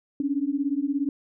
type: beating tone pair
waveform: sine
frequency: 273.4 / 290.4 Hz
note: C#4 / D4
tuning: -24 / -19 cents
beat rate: 17 Hz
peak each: -26 / -26 dBFS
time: 0.2-1.09 s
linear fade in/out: 2 ms
effects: none